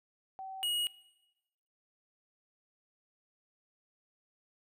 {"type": "tone pair in turn", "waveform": ["sine", "square"], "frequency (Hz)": [766, 2892], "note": ["G5", "F#7"], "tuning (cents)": [-40, -40], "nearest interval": "octave + major seventh", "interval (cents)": 2300, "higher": "second", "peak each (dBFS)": [-40, -31], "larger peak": "second", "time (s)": [[0.39, 0.63], [0.63, 0.87]], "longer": "neither", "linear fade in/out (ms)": 0, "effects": ["noise-tail reverb RT60 1.0 s tail -20 dB re dry"]}